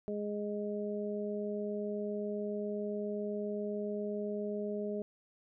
harmonic tone, 207.4 Hz, G#3, 2 cents flat, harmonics 1 / 2 / 3, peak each -38 / -37 / -41 dBFS, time 0.08-5.02 s, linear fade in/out 0 ms, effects none

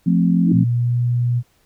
sine chord, F major, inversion none, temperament equal, 174.61 / 220 / 261.6 Hz, F3 / A3 / C4, 0 / 0 / 0 cents, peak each -14 / -20 / -20 dBFS, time 0.06-0.64 s, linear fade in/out 10 ms
sine tone with exponential growth, 311.1 Hz, D#4, in tune, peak -15 dBFS, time 0.37-0.52 s, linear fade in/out 5 ms, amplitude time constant 31 ms
sine tone with pitch glide, 119.7 to 121.23 Hz, A#2 to B2, +46 to -32 cents, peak -15 dBFS, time 0.51-1.43 s, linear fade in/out 50 ms, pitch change +22 cents, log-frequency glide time 0.68-0.97 s
effects pink hiss -60 dBFS RMS until 1.65 s

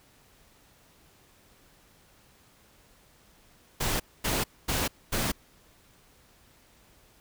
pink noise bursts, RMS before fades -28 dBFS, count 4, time 3.8-5.32 s, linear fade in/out 10 ms, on 200 ms, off 240 ms, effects pink hiss -60 dBFS RMS until 7.2 s

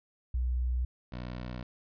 sine / 15% pulse tone pair in turn, 61.74 / 61.28 Hz, B1 / B1, 0 / -13 cents, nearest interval unison, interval 13 cents, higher first, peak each -27 / -31 dBFS, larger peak first, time 0.34-0.85 / 1.12-1.63 s, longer neither, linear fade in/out 5 ms, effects resampled to 11025 Hz

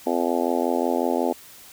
harmonic tone, 85.5 Hz, F2, 36 cents flat, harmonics 3 / 4 / 5 / 6 / 7 / 8 / 9 / 10, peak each -26 / -27 / -28 / -29 / -29 / -30 / -31 / -31 dBFS, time 0.06-1.33 s, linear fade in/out 10 ms, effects white hiss -46 dBFS RMS until 1.72 s

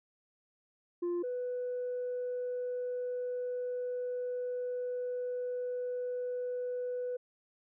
sine tone pair in turn, 349.2 / 495.6 Hz, F4 / B4, 0 / +6 cents, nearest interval tritone, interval 606 cents, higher second, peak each -28 / -32 dBFS, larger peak first, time 1.02-1.23 / 1.23-7.17 s, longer second, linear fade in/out 10 ms, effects tanh soft clip ceiling -30 dBFS

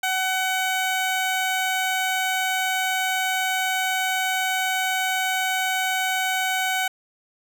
15% pulse tone, 752 Hz, F#5, 28 cents sharp, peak -15 dBFS, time 0.03-6.88 s, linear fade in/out 5 ms, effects none

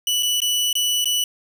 sawtooth tone with dropouts, 2960 Hz, F#7, in tune, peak -15 dBFS, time 0.07-1.24 s, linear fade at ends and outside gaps 2 ms, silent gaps 0.226-0.23 / 0.403-0.418 / 0.729-0.753 / 1.044-1.056 s, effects none

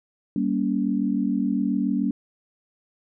sine chord, G diminished, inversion none, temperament just, 196 / 235.2 / 282.2 Hz, G3 / Bb3 / Db4, 0 / +16 / +31 cents, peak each -25 dBFS, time 0.36-2.11 s, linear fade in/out 2 ms, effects none

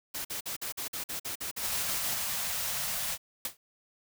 white noise bursts, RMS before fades -36 dBFS, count 13, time 0.14-2.146 s, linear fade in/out 10 ms, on 110 ms, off 48 ms
white band-stop noise, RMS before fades -33 dBFS, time 1.6-3.18 s, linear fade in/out 50 ms, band 220 to 510 Hz, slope 48 dB/octave
white noise with exponential decay, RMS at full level -29 dBFS, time 3.45-3.57 s, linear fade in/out 2 ms, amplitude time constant 25 ms
effects none

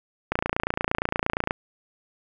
click train, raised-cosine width 0.5 ms, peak -8 dBFS, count 35, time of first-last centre 0.32-1.509 s, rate 28.6 Hz, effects none

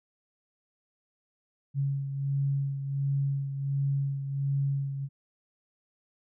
sine beating tone pair, 138.59 / 139.99 Hz, C#3 / C#3, 0 / +17 cents, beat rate 1.4 Hz, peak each -27 / -35 dBFS, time 1.74-5.09 s, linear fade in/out 50 ms, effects none

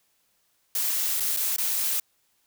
blue noise with dropouts, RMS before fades -26 dBFS, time 0.75-2 s, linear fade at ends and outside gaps 2 ms, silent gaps 1.199-1.204 / 1.365-1.371 / 1.563-1.582 s, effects white hiss -69 dBFS RMS until 2.46 s

